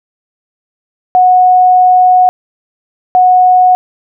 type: tone pair in turn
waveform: sine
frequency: 733 / 733 Hz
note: F#5 / F#5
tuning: -16 / -16 cents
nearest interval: unison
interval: 0 cents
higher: neither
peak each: -3 dBFS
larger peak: neither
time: 1.15-2.29 / 3.15-3.75 s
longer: first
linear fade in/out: 0 ms
effects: none